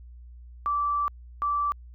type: tone pair in turn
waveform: sine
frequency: 1163 / 1163 Hz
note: D6 / D6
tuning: -17 / -17 cents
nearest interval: unison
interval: 0 cents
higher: neither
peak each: -23 dBFS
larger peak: neither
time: 0.66-1.08 / 1.42-1.72 s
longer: first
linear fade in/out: 0 ms
effects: added 60 Hz sine -43 dBFS peak until 1.94 s